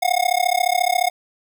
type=tone with amplitude modulation; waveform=square; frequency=722 Hz; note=F#5; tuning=43 cents flat; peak=-13 dBFS; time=0.02-1.1 s; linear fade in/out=10 ms; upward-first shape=sine; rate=34.3 Hz; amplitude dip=100%; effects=none